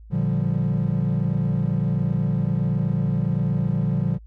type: chord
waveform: triangle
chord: G minor seventh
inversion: first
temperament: equal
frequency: 116.54 / 146.83 / 174.61 / 196 Hz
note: Bb2 / D3 / F3 / G3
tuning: 0 / 0 / 0 / 0 cents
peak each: -23 / -21 / -22 / -26 dBFS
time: 0.1-4.19 s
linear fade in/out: 50 ms
effects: tanh soft clip ceiling -11 dBFS + added 54 Hz sine -41 dBFS peak until 4.26 s